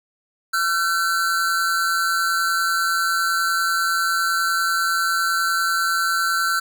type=tone pair together; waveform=square; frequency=1355 / 1526 Hz; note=E6 / G6; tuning=+47 / -47 cents; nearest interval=major second; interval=206 cents; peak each=-22 dBFS; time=0.53-6.6 s; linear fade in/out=10 ms; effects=9-bit